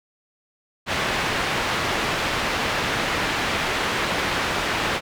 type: low-pass noise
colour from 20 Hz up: white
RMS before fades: -24 dBFS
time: 0.86-5.01 s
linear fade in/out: 50 ms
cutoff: 2400 Hz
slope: 12 dB/octave
effects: none